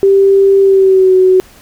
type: tone with pitch glide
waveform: sine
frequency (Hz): 392 to 372.6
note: G4 to F#4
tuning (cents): 0 to +12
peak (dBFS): -4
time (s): 0.03-1.4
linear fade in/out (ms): 0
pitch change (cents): -88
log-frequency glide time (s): 0.61-1.14
effects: pink hiss -41 dBFS RMS until 1.61 s